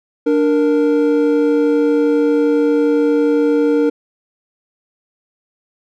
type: tone pair together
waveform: triangle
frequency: 293.7 / 466.2 Hz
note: D4 / A#4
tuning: 0 / 0 cents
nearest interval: minor sixth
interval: 800 cents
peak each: -12 dBFS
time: 0.26-3.9 s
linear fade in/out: 10 ms
effects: none